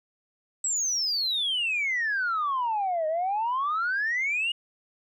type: exponential two-way sweep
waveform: sine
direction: down then up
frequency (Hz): 7902 to 614 to 2907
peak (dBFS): -23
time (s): 0.64-4.52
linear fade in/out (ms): 5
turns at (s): 3.07
effects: tanh soft clip ceiling -21 dBFS